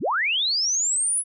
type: linear sweep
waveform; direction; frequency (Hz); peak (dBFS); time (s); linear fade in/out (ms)
sine; up; 85.7 to 10400; -20; 0-1.24; 50
effects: none